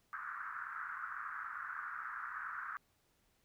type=band-pass noise; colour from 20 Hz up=pink; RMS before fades=-44 dBFS; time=0.13-2.77 s; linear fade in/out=0 ms; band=1200 to 1600 Hz; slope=48 dB/octave; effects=pink hiss -75 dBFS RMS until 3.44 s